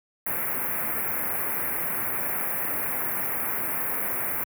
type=band-stop noise; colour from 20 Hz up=white; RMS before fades=-28 dBFS; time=0.26-4.44 s; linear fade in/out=5 ms; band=2300 to 11000 Hz; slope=48 dB/octave; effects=high-pass 100 Hz 12 dB/octave